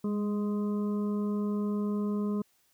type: harmonic tone with a mistuned harmonic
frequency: 208.2 Hz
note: G#3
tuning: 5 cents sharp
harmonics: 1 / 2 / 3 / 5 / 6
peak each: -28 / -36 / -49 / -46 / -50 dBFS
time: 0.04-2.42 s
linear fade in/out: 5 ms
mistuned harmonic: 1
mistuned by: -23 cents
effects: white hiss -69 dBFS RMS until 2.73 s